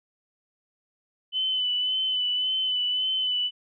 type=tone with vibrato; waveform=sine; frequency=3016 Hz; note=F#7; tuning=32 cents sharp; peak=-23 dBFS; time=1.32-3.51 s; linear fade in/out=50 ms; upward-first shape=sine; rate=1.8 Hz; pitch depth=28 cents each way; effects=none